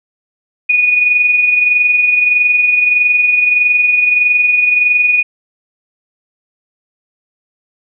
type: tone with amplitude modulation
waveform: sine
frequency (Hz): 2465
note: D#7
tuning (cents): -17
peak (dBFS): -6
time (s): 0.69-5.23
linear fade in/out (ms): 10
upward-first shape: sine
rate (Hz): 21.6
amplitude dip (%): 45
effects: none